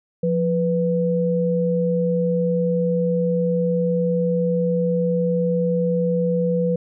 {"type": "tone pair together", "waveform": "sine", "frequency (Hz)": [174.61, 493.9], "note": ["F3", "B4"], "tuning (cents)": [0, 0], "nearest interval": "octave + tritone", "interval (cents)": 1800, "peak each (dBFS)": -20, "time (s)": [0.23, 6.76], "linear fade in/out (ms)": 5, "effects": []}